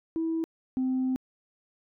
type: tone pair in turn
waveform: sine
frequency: 325.9 / 258.7 Hz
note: E4 / C4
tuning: -20 / -19 cents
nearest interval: major third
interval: 399 cents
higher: first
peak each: -25 / -23 dBFS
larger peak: second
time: 0.16-0.44 / 0.77-1.16 s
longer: second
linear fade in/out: 0 ms
effects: tanh soft clip ceiling -22 dBFS